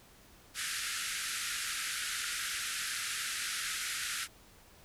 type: band-pass noise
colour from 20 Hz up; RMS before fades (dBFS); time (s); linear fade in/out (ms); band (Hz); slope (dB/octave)
pink; -37; 0.54-4.28; 50; 1300 to 12000; 96
effects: pink hiss -59 dBFS RMS until 4.84 s